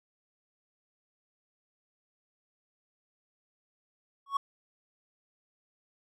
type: tone with exponential growth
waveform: triangle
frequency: 1108.7 Hz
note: C#6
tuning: in tune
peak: -20 dBFS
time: 4.26-4.37 s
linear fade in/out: 5 ms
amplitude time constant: 23 ms
effects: none